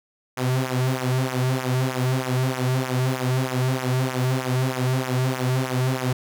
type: tone with flanger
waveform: sawtooth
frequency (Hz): 128.7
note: C3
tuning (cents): -28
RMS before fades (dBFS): -23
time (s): 0.37-6.13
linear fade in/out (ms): 5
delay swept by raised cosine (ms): 0.22 to 4.02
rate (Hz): 3.2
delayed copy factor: -0.8
effects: none